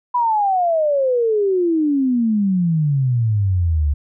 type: exponential sweep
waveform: sine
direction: down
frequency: 996 to 70 Hz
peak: -14 dBFS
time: 0.14-3.94 s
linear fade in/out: 10 ms
effects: none